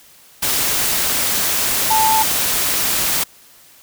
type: tone in noise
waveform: sine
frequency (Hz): 880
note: A5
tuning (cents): 0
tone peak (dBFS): -13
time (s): 1.9-2.23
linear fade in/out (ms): 10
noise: white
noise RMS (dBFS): -18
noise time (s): 0.42-3.24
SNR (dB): +2
effects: white hiss -47 dBFS RMS until 3.82 s